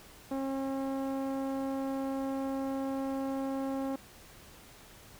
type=tone with low-pass filter; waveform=sawtooth; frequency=270 Hz; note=C#4; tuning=45 cents flat; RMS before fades=-34 dBFS; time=0.31-3.96 s; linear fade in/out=5 ms; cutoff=880 Hz; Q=0.98; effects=pink hiss -54 dBFS RMS until 5.19 s